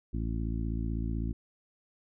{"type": "harmonic tone", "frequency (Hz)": 55.9, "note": "A1", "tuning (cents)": 28, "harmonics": [1, 2, 3, 4, 5, 6], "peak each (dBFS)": [-32, -36, -41, -39, -41, -45], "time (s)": [0.13, 1.33], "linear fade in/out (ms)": 10, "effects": []}